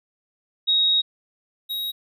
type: tone pair in turn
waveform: sine / square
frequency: 3777 / 3803 Hz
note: A#7 / A#7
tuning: +22 / +34 cents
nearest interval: unison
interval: 12 cents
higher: second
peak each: -16 / -26 dBFS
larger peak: first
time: 0.67-1.02 / 1.69-1.92 s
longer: first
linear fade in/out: 20 ms
effects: none